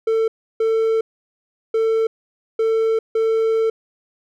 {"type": "tone bursts at uneven times", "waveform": "triangle", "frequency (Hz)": 447, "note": "A4", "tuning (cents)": 27, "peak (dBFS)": -13, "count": 5, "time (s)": [[0.07, 0.28], [0.6, 1.01], [1.74, 2.07], [2.59, 2.99], [3.15, 3.7]], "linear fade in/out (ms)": 5, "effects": []}